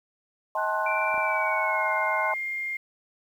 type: chord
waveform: sine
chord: A half-diminished seventh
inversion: second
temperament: just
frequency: 633.6 / 792 / 880 / 1056 Hz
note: Eb5 / G5 / A5 / C6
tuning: +31 / +18 / 0 / +16 cents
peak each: -30 / -34 / -30 / -29 dBFS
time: 0.55-2.34 s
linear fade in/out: 2 ms
type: tone with tremolo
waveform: sine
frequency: 1480 Hz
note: F#6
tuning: in tune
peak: -29 dBFS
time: 0.57-2.33 s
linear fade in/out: 20 ms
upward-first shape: sine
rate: 18 Hz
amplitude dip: 35%
type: tone with pitch glide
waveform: sine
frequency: 2349 to 2117 Hz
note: D7 to C7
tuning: 0 to +20 cents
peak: -28 dBFS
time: 0.86-2.77 s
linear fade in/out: 5 ms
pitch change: -180 cents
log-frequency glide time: 1.19-1.91 s
type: clicks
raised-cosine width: 1 ms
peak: -29 dBFS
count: 2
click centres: 1.143 / 1.179 s
effects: 9-bit